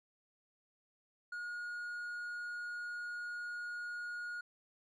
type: tone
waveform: triangle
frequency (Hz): 1439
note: F#6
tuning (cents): -49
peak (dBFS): -38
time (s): 1.32-4.41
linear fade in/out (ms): 5
effects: resampled to 22050 Hz